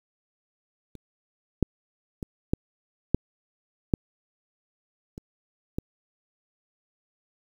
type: clicks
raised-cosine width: 3 ms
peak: -30 / -7 / -20 / -9 / -6 / -7 / -25 / -15 dBFS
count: 8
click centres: 0.953 / 1.627 / 2.228 / 2.535 / 3.146 / 3.938 / 5.179 / 5.785 s
effects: 8-bit